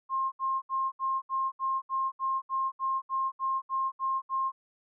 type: tone bursts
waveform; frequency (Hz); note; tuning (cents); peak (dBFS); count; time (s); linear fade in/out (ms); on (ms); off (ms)
sine; 1064; C6; +29; -26; 15; 0.09-4.52; 50; 230; 70
effects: none